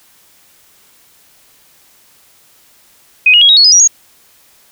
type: tone with pitch steps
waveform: sine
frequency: 2506 / 2879 / 3307 / 3798 / 4363 / 5012 / 5757 / 6613 Hz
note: D#7 / F#7 / G#7 / A#7 / C#8 / D#8 / F#8 / G#8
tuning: +12 / -48 / -8 / +32 / -28 / +12 / -48 / -8 cents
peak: -3 dBFS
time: 3.26-3.876 s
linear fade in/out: 5 ms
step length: 77 ms
effects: white hiss -48 dBFS RMS until 4.71 s